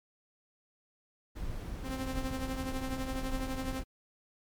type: noise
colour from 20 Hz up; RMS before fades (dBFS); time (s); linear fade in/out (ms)
brown; -38; 1.35-3.84; 20
type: tone with tremolo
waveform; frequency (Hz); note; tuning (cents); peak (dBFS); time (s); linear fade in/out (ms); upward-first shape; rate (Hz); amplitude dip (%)
sawtooth; 262.4; C4; +5; -29; 1.83-3.84; 50; triangle; 12; 65
effects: MP3 96 kbps